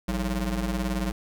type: ring-modulated tone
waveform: 30% pulse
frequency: 123.47 Hz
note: B2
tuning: in tune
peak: -20 dBFS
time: 0.08-1.12 s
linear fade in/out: 5 ms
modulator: 70.9 Hz
effects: none